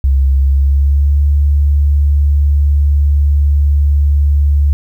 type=tone with pitch glide; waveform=sine; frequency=67.6 to 72.03 Hz; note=C#2 to D2; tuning=-43 to -33 cents; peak=-7 dBFS; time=0.04-4.73 s; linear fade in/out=0 ms; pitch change=+110 cents; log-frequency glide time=0.31-1.21 s; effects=8-bit